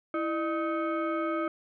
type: tone with frequency modulation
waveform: sine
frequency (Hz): 329.6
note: E4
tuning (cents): 0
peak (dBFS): -27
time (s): 0.14-1.48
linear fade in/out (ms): 2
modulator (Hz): 937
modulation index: 1.2
effects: none